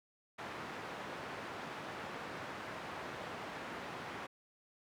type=band-pass noise; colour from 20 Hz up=white; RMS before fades=-45 dBFS; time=0.38-4.27 s; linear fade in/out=10 ms; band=110 to 1500 Hz; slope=12 dB/octave; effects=none